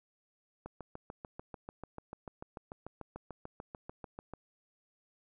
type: click train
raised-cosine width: 1 ms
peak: -29 dBFS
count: 26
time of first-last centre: 0.66-4.336 s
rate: 6.8 Hz
effects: none